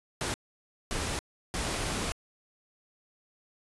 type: noise bursts at uneven times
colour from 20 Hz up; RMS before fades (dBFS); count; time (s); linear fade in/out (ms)
pink; -32; 3; 0.21-0.34 / 0.91-1.19 / 1.54-2.12; 0
effects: resampled to 24000 Hz